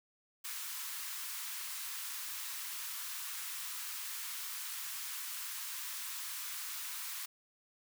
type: high-pass noise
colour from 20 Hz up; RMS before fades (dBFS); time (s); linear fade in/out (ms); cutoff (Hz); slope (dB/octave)
white; -42; 0.44-7.26; 10; 950; 48
effects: none

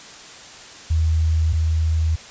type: tone pair in turn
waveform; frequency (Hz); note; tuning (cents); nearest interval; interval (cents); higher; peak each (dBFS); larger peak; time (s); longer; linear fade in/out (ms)
sine; 80.1 / 80.1; E2 / E2; -49 / -49; unison; 0; neither; -15 / -16; first; 0.9-1.53 / 1.53-2.16; neither; 10
effects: white hiss -40 dBFS RMS until 2.3 s + resampled to 16000 Hz

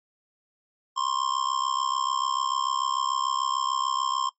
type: tone with amplitude modulation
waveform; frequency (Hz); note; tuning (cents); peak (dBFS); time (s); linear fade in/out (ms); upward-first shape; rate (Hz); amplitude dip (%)
square; 1060; C6; +22; -21; 0.96-4.3; 20; sine; 66.8; 90
effects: noise-tail reverb RT60 0.1 s tail -18 dB re dry + MP3 32 kbps

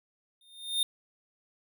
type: tone with exponential growth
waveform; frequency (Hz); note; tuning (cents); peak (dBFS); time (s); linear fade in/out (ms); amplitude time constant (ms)
square; 3641; A#7; -41; -23; 0.41-0.83; 2; 91
effects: none

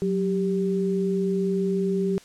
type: tone pair together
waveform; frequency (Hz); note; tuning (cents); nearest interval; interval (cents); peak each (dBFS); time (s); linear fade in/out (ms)
sine; 185 / 392; F#3 / G4; 0 / 0; octave + minor second; 1300; -24; 0.02-2.18; 0
effects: white hiss -51 dBFS RMS until 2.24 s + low-pass 8000 Hz 12 dB/octave

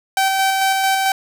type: tone with tremolo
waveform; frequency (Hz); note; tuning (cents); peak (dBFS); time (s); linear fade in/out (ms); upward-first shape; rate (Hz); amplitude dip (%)
sawtooth; 772; G5; -27; -10; 0.17-1.12; 2; square; 4.5; 25
effects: none

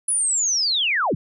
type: linear sweep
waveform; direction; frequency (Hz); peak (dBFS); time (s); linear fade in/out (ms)
sine; down; 10120 to 82.6; -18; 0.08-1.15; 5
effects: none

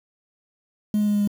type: tone with pitch steps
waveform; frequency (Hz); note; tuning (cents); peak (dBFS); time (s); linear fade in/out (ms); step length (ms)
sine; 210 / 208.5 / 207.1 / 205.7 / 204.3; G#3 / G#3 / G#3 / G#3 / G#3; +19 / +7 / -5 / -16 / -28; -16; 0.94-1.275; 2; 67
effects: tanh soft clip ceiling -16 dBFS + 7-bit

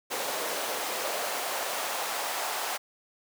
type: noise with high-pass filter sweep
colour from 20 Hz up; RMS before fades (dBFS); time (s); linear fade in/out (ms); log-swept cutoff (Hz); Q
pink; -32; 0.1-2.78; 20; 510 to 780; 1.7
effects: none

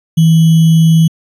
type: tone with sample-and-hold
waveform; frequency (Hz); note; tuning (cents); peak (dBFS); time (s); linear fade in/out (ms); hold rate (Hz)
sine; 162.2; E3; -28; -4; 0.17-1.08; 10; 3150
effects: resampled to 32000 Hz

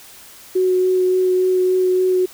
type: tone with vibrato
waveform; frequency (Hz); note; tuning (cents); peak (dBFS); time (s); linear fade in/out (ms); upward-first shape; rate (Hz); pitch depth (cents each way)
sine; 369.2; F#4; -4; -13; 0.55-2.26; 10; sine; 3.5; 10
effects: white hiss -42 dBFS RMS until 2.33 s

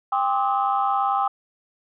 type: tone cluster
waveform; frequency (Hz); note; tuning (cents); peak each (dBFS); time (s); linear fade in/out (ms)
sine; 795 / 1052 / 1183 / 1281; G5 / C6 / D6 / E6; +24 / +9 / +12 / -50; -21 / -27 / -27 / -25; 0.12-1.28; 5
effects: tanh soft clip ceiling -10 dBFS

